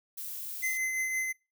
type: noise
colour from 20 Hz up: violet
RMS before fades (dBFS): -39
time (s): 0.17-0.78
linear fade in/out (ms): 10
type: tone with tremolo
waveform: square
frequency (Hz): 2053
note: C7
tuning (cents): -33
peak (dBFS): -28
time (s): 0.62-1.33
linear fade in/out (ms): 20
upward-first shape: triangle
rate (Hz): 5.8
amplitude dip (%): 40
effects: noise-tail reverb RT60 0.3 s tail -26 dB re dry